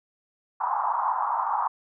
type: band-pass noise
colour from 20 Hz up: white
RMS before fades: -26 dBFS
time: 0.6-1.68 s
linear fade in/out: 10 ms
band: 820 to 1100 Hz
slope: 48 dB/octave
effects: none